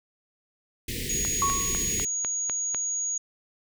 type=band-stop noise; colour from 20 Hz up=pink; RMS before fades=-32 dBFS; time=0.88-2.05 s; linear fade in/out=5 ms; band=490 to 1800 Hz; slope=96 dB/octave
type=tone; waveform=sine; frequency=6700 Hz; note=G#8; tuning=14 cents sharp; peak=-26 dBFS; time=1.09-3.18 s; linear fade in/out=5 ms
type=click train; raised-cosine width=0.3 ms; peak=-16 dBFS; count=7; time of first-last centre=1.25-2.746 s; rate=4.01 Hz
type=tone with exponential decay; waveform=sine; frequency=1108.7 Hz; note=C#6; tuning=in tune; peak=-20 dBFS; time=1.42-1.93 s; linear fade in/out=2 ms; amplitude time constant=110 ms
effects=none